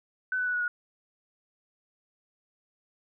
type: tone with pitch steps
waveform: sine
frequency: 1510 / 1494.4 / 1478.9 / 1463.6 / 1448.5 Hz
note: F#6 / F#6 / F#6 / F#6 / F#6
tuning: +35 / +17 / -1 / -19 / -37 cents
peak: -26 dBFS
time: 0.32-0.68 s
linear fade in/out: 2 ms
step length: 72 ms
effects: none